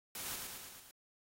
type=noise with echo; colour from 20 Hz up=white; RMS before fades=-43 dBFS; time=0.15-0.36 s; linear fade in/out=2 ms; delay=110 ms; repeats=5; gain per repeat=-3 dB; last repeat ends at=0.91 s; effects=AAC 48 kbps